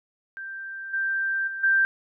sine tone with level steps, 1573 Hz, G6, 6 cents sharp, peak -33 / -23 / -30 / -17 dBFS, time 0.37-1.85 s, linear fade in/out 0 ms, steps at 0.93 / 1.47 / 1.63 s, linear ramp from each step 10 ms, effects none

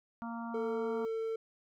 harmonic tone, 231.7 Hz, A#3, 10 cents flat, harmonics 1 / 3 / 4 / 5 / 6, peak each -39 / -47 / -45 / -48 / -50 dBFS, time 0.22-1.05 s, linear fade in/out 0 ms
triangle tone, 448.3 Hz, A4, 32 cents sharp, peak -31 dBFS, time 0.54-1.36 s, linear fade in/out 5 ms
effects none

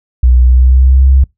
sine tone with pitch glide, 61.74 to 66.55 Hz, B1 to C2, 0 to +30 cents, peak -3 dBFS, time 0.23-1.24 s, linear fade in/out 5 ms, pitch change +130 cents, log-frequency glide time 0.4-1.08 s, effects noise-tail reverb RT60 0.2 s tail -26 dB re dry

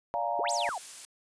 sine chord, Bb dominant seventh, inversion first, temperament just, 582.7 / 699.2 / 839.1 / 932.3 Hz, D5 / F5 / Ab5 / Bb5, -14 / +2 / +18 / 0 cents, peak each -35 / -31 / -36 / -33 dBFS, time 0.14-0.69 s, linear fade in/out 0 ms
sine exponential two-way sweep, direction up then down, 329.6 to 8530 to 667 Hz, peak -32 dBFS, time 0.39-0.78 s, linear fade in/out 2 ms, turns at 0.52 s
blue noise, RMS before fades -41 dBFS, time 0.49-1.05 s, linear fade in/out 0 ms
effects resampled to 22050 Hz

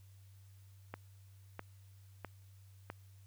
click train, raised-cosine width 0.5 ms, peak -27 dBFS, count 4, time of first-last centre 0.94-2.901 s, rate 1.53 Hz, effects added 97 Hz sine -56 dBFS peak until 3.26 s + white hiss -71 dBFS RMS until 3.26 s

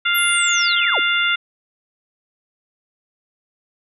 harmonic tone, 698.5 Hz, F5, in tune, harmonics 2 / 3 / 4 / 5, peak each -19 / -21 / -22 / -23 dBFS, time 0.05-1.36 s, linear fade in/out 10 ms
sine linear sweep, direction down, 11840 to 207.7 Hz, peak -21 dBFS, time 0.14-1 s, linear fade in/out 20 ms
effects none

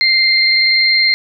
sine tone pair together, 2093 / 4186 Hz, C7 / C8, 0 / 0 cents, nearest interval octave, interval 1200 cents, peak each -12 dBFS, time 0.01-1.14 s, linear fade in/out 0 ms, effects none

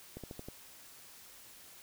slowing click train, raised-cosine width 2 ms, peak -30 dBFS, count 5, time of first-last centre 0.17-0.486 s, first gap 67 ms, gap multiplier 1.11, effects white hiss -55 dBFS RMS until 1.82 s

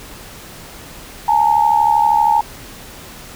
sine tone pair together, 842.3 / 915 Hz, G#5 / A#5, +24 / -32 cents, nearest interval minor second, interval 144 cents, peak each -13 dBFS, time 1.28-2.41 s, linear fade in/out 5 ms, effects pink hiss -36 dBFS RMS until 3.35 s

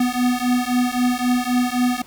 square beating tone pair, 245.9 / 249.7 Hz, B3 / B3, -7 / +19 cents, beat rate 3.8 Hz, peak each -21 dBFS, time 0-2.02 s, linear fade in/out 5 ms, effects pink hiss -47 dBFS RMS until 2.06 s

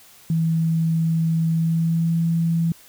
sine tone with pitch glide, 163.1 to 166.14 Hz, E3 to E3, -18 to +14 cents, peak -17 dBFS, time 0.3-2.72 s, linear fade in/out 2 ms, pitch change +32 cents, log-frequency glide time 1.5-2.15 s, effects white hiss -49 dBFS RMS until 2.88 s

